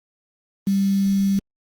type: tone with quantisation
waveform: sine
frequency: 196.4 Hz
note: G3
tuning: 4 cents sharp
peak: -16 dBFS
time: 0.67-1.39 s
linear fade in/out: 2 ms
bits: 6
effects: Opus 32 kbps